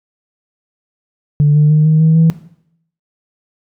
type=tone with pitch steps; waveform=sine; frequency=146.83 / 149.92 / 153.07 / 156.28 / 159.57 / 162.92 Hz; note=D3 / D3 / D#3 / D#3 / D#3 / E3; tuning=0 / +36 / -28 / +8 / +44 / -20 cents; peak=-5 dBFS; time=1.4-2.3 s; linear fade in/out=0 ms; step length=150 ms; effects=noise-tail reverb RT60 0.7 s tail -17 dB re dry + tanh soft clip ceiling -3 dBFS